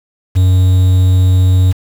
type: tone with quantisation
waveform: triangle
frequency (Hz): 92.5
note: F#2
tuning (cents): 0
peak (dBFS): -4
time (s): 0.35-1.73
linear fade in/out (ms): 20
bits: 5
effects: none